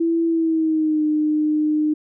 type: tone with pitch glide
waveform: sine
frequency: 332.2 to 304.6 Hz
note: E4 to D#4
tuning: +13 to -37 cents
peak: -16 dBFS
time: 0-1.94 s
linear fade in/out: 10 ms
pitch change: -150 cents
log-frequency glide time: 0.26-1.04 s
effects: none